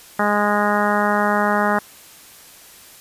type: harmonic tone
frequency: 207 Hz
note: G#3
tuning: 5 cents flat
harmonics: 1 / 2 / 3 / 4 / 5 / 6 / 7 / 8 / 9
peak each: -22 / -26 / -23 / -22 / -25 / -24 / -25 / -28 / -28 dBFS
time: 0.19-1.79 s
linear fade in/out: 5 ms
effects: white hiss -44 dBFS RMS until 3 s + resampled to 32000 Hz